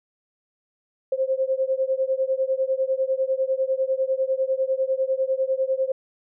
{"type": "beating tone pair", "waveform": "sine", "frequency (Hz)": [523.3, 533.3], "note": ["C5", "C5"], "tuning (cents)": [0, 33], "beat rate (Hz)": 10, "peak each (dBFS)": [-23, -24], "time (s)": [1.12, 5.92], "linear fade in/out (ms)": 5, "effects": []}